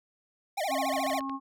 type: tone with vibrato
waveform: square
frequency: 698.5 Hz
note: F5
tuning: in tune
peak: -29 dBFS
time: 0.57-1.2 s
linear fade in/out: 10 ms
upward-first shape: sine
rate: 14 Hz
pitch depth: 270 cents each way
type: harmonic tone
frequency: 271 Hz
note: C#4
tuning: 39 cents flat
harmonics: 1 / 3 / 4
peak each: -34 / -42 / -35 dBFS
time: 0.68-1.4 s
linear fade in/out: 50 ms
type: clicks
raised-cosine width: 0.3 ms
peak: -27 dBFS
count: 7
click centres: 0.937 / 0.981 / 1.065 / 1.1 / 1.131 / 1.207 / 1.296 s
effects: none